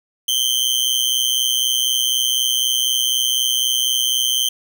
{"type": "tone with amplitude modulation", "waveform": "sawtooth", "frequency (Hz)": 3119, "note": "G7", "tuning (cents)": -9, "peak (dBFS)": -9, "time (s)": [0.28, 4.49], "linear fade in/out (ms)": 5, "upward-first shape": "sine", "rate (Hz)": 124, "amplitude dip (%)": 90, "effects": []}